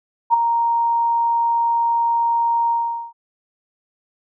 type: tone with ADSR envelope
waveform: sine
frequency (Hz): 932.3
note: A#5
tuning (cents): 0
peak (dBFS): -8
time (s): 0.3-3.13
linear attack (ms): 36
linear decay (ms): 13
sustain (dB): -7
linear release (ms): 430
effects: none